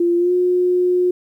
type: tone with pitch glide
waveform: sine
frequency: 345.5 to 360 Hz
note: F4 to F#4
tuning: -19 to -47 cents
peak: -13 dBFS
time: 0-1.11 s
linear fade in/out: 5 ms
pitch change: +72 cents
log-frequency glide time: 0.17-0.32 s
effects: 9-bit